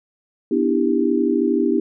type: chord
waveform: sine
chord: E minor seventh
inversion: second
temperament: just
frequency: 247.2 / 296.7 / 329.6 / 395.6 Hz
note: B3 / D4 / E4 / G4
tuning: +2 / +18 / 0 / +16 cents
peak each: -21 dBFS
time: 0.51-1.8 s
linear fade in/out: 5 ms
effects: none